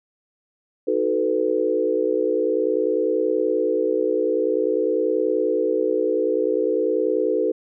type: chord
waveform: sine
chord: B dominant seventh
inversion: first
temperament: equal with one note detuned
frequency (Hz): 311.1 / 370 / 440 / 500.5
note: D#4 / F#4 / A4 / B4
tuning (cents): 0 / 0 / 0 / +23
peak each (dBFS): -26 / -25 / -22 / -23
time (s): 0.87-7.52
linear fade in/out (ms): 10
effects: none